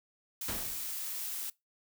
blue noise, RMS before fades -38 dBFS, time 0.41-1.5 s, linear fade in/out 5 ms
pink noise with exponential decay, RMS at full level -35 dBFS, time 0.48-0.99 s, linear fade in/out 5 ms, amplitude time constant 110 ms
effects noise-tail reverb RT60 0.2 s tail -22 dB re dry

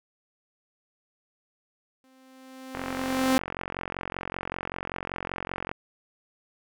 sawtooth tone with exponential growth, 261.6 Hz, C4, in tune, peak -15 dBFS, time 2.04-3.38 s, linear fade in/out 0 ms, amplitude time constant 290 ms
click train, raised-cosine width 0.5 ms, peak -16 dBFS, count 135, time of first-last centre 2.75-5.715 s, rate 45.2 Hz
effects none

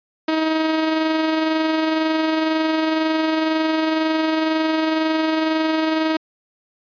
sawtooth tone with amplitude modulation, 316.9 Hz, D#4, 32 cents sharp, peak -12 dBFS, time 0.28-6.17 s, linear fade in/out 5 ms, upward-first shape sine, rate 22 Hz, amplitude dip 30%, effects resampled to 11025 Hz

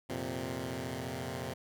10% pulse chord, F suspended fourth, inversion none, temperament equal, 87.31 / 116.54 / 130.81 Hz, F2 / Bb2 / C3, 0 / 0 / 0 cents, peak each -34 / -33 / -31 dBFS, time 0.09-1.54 s, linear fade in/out 10 ms, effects none

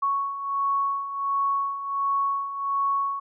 sine beating tone pair, 1108.7 / 1110.1 Hz, C#6 / C#6, 0 / +2 cents, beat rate 1.4 Hz, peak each -30 / -24 dBFS, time 0.02-3.2 s, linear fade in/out 10 ms, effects none

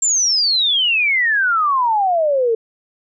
sine exponential sweep, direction down, 7459 to 440 Hz, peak -13 dBFS, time 0.02-2.55 s, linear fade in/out 5 ms, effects none

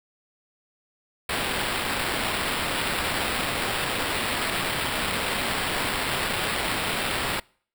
violet noise with sample-and-hold, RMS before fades -27 dBFS, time 1.29-7.4 s, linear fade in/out 5 ms, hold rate 6300 Hz, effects noise-tail reverb RT60 0.5 s tail -26 dB re dry

